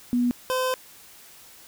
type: tone pair in turn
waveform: sine / 25% pulse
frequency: 243.7 / 513 Hz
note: B3 / C5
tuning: -23 / -34 cents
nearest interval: octave + minor second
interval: 1289 cents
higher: second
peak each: -19 dBFS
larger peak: neither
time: 0.13-0.31 / 0.5-0.74 s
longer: second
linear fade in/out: 0 ms
effects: white hiss -49 dBFS RMS until 1.67 s